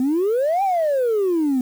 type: exponential two-way sweep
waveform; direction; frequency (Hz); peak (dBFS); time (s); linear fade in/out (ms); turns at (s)
sine; up then down; 246.9 to 808 to 246.9; -15; 0-1.61; 2; 0.63
effects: tanh soft clip ceiling -13 dBFS + 7-bit